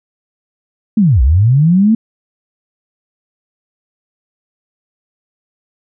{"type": "linear two-way sweep", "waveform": "sine", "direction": "down then up", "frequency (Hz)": [229.8, 56.4, 229.8], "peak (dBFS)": -6, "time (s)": [0.97, 1.95], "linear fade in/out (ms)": 5, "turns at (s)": 1.22, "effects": []}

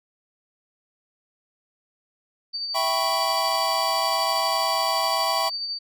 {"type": "tone with tremolo", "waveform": "sine", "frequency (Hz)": 4602, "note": "D8", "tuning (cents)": -36, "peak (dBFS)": -25, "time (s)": [2.53, 5.79], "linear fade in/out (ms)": 20, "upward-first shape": "sine", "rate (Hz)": 12, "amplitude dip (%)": 35}
{"type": "chord", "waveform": "square", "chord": "C# half-diminished seventh", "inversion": "first", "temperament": "equal", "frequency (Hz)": [659.3, 784, 987.8, 1108.7], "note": ["E5", "G5", "B5", "C#6"], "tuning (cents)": [0, 0, 0, 0], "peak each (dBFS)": -28, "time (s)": [2.74, 5.5], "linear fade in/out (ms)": 20}
{"effects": ["MP3 96 kbps"]}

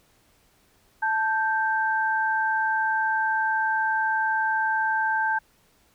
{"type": "tone pair together", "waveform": "sine", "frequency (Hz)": [880, 1568], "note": ["A5", "G6"], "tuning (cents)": [0, 0], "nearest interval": "minor seventh", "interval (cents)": 1000, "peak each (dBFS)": -24, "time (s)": [1.02, 5.39], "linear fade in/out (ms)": 10, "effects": ["pink hiss -62 dBFS RMS until 5.94 s"]}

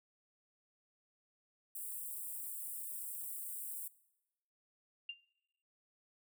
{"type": "high-pass noise", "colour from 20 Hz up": "white", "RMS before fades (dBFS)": -44, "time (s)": [1.75, 3.88], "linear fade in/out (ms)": 5, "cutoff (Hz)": 7900, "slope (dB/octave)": 96}
{"type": "tone with exponential decay", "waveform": "sine", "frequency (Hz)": 2794, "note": "F7", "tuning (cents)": 0, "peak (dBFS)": -36, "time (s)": [5.09, 5.17], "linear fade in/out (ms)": 5, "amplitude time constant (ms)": 17}
{"effects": ["noise-tail reverb RT60 0.9 s tail -20 dB re dry"]}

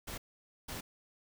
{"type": "noise bursts at uneven times", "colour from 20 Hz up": "pink", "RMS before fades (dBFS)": -42, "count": 2, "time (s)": [[0.07, 0.18], [0.68, 0.81]], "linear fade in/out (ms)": 10, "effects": []}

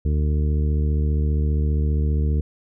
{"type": "harmonic tone", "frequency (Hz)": 75, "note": "D2", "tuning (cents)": 37, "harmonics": [1, 2, 3, 4, 5, 6], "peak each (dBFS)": [-18, -26, -32, -36, -37, -36], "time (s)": [0.05, 2.41], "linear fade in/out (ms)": 5, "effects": []}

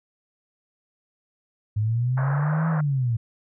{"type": "linear two-way sweep", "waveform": "sine", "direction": "up then down", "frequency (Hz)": [103.3, 164.2, 110.7], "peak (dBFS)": -20, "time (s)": [1.76, 3.17], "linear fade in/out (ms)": 10, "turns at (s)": 2.69}
{"type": "band-pass noise", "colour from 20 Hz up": "white", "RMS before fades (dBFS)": -33, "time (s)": [2.17, 2.81], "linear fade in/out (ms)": 5, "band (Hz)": [490, 1600], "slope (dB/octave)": 48}
{"effects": []}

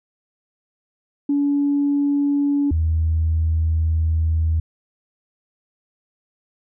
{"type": "tone pair in turn", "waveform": "sine", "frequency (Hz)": [285.1, 80.42], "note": ["C#4", "E2"], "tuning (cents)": [49, -42], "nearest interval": "octave + minor seventh", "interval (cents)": 2191, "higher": "first", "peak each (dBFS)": -15, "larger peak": "neither", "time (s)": [[1.29, 2.71], [2.71, 4.6]], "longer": "second", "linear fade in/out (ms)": 5, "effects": ["tanh soft clip ceiling -11 dBFS"]}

